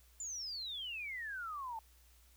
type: exponential sweep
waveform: sine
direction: down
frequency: 7240 to 867 Hz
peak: -40 dBFS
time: 0.2-1.79 s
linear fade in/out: 2 ms
effects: added 60 Hz sine -63 dBFS peak until 2.36 s + white hiss -68 dBFS RMS until 2.36 s